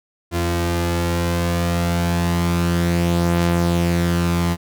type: tone pair together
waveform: sawtooth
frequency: 86.08 / 172 Hz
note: F2 / F3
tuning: -25 / -26 cents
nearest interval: octave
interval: 1199 cents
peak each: -16 dBFS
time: 0.31-4.57 s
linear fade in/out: 50 ms
effects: none